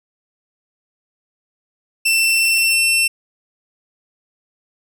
sawtooth tone with pitch glide, 2681 to 2700 Hz, E7 to E7, +29 to +41 cents, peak -10 dBFS, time 2.05-3.08 s, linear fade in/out 10 ms, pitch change +12 cents, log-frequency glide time 2.18-2.77 s, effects none

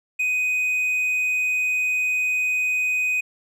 triangle tone, 2500 Hz, D#7, 8 cents sharp, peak -18 dBFS, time 0.19-3.21 s, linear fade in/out 10 ms, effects none

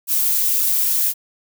violet noise with flanger, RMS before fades -18 dBFS, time 0.07-1.14 s, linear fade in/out 50 ms, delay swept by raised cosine 1.9 to 7.2 ms, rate 3.9 Hz, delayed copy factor +0.95, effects none

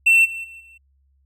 triangle tone with level steps, 2694 Hz, E7, 37 cents sharp, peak -9 / -26 / -36 / -43 dBFS, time 0.06-0.78 s, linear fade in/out 10 ms, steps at 0.24 / 0.43 / 0.59 s, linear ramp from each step 20 ms, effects added 68 Hz sine -58 dBFS peak until 1.25 s

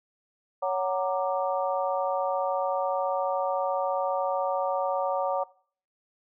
harmonic tone with a mistuned harmonic, 185.9 Hz, F#3, 8 cents sharp, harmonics 3 / 4 / 5 / 6, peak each -28 / -30 / -32 / -34 dBFS, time 0.62-5.44 s, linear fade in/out 10 ms, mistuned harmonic 6, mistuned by +98 cents, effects noise-tail reverb RT60 0.5 s tail -21 dB re dry

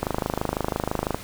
click train, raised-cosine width 1 ms, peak -9 dBFS, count 30, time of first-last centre 0.03-1.145 s, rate 26 Hz, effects pink hiss -40 dBFS RMS until 1.23 s

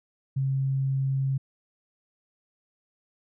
sine tone, 134.9 Hz, C#3, 47 cents flat, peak -23 dBFS, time 0.36-1.38 s, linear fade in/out 10 ms, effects none

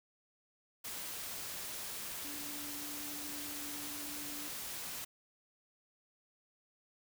sine tone in noise, 292.2 Hz, D4, 9 cents flat, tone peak -49 dBFS, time 2.24-4.49 s, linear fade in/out 10 ms, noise white, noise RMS -43 dBFS, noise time 0.84-5.05 s, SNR -9 dB, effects none

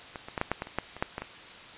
clicks, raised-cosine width 0.5 ms, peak -22 / -25 / -15 / -11 / -11 / -17 / -27 / -12 / -26 / -11 / -18 / -20 dBFS, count 12, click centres 0.158 / 0.285 / 0.378 / 0.414 / 0.516 / 0.621 / 0.671 / 0.786 / 0.966 / 1.025 / 1.181 / 1.22 s, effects white hiss -46 dBFS RMS until 1.77 s + resampled to 8000 Hz

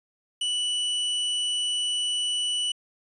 45% pulse tone, 2960 Hz, F#7, in tune, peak -24 dBFS, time 0.41-2.72 s, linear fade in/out 5 ms, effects resampled to 24000 Hz

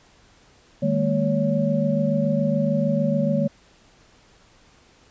sine tone cluster, 155 / 202.7 / 229.6 / 562 Hz, D#3 / G#3 / A#3 / C#5, -6 / -42 / -26 / +24 cents, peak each -24 dBFS, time 0.82-3.48 s, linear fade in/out 10 ms, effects pink hiss -55 dBFS RMS until 5.1 s + resampled to 16000 Hz

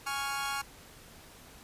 sawtooth chord, Db major, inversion second, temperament equal, 830.6 / 1108.7 / 1396.9 Hz, Ab5 / Db6 / F6, 0 / 0 / 0 cents, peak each -33 dBFS, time 0.06-0.62 s, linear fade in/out 10 ms, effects pink hiss -53 dBFS RMS until 1.63 s + resampled to 32000 Hz

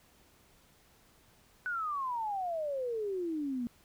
sine exponential sweep, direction down, 1503 to 233.1 Hz, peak -32 dBFS, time 1.66-3.67 s, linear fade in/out 0 ms, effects pink hiss -64 dBFS RMS until 3.84 s

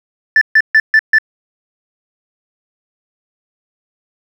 sine tone bursts, 1760 Hz, A6, in tune, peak -3 dBFS, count 5, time 0.36-1.185 s, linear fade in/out 2 ms, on 53 ms, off 140 ms, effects tanh soft clip ceiling -3 dBFS + 7-bit

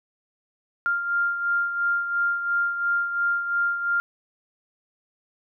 sine beating tone pair, 1396.9 / 1399.8 Hz, F6 / F6, 0 / +4 cents, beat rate 2.9 Hz, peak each -22 / -30 dBFS, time 0.86-4 s, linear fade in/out 0 ms, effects none

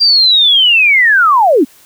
sine linear sweep, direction down, 4784 to 230.8 Hz, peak -5 dBFS, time 0-1.65 s, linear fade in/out 20 ms, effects white hiss -44 dBFS RMS until 1.85 s

